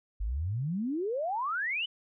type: exponential sweep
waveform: sine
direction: up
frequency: 46.57 to 3070 Hz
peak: -29 dBFS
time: 0.2-1.86 s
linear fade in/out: 10 ms
effects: none